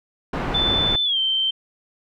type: low-pass noise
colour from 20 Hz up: pink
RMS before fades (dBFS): -25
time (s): 0.33-0.96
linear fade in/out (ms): 5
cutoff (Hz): 1700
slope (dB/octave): 12
type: tone with pitch glide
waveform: sine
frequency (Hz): 3520 to 3118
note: A7 to G7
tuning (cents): 0 to -10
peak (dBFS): -18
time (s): 0.54-1.51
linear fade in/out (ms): 10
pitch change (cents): -210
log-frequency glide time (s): 1.04-1.18
effects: none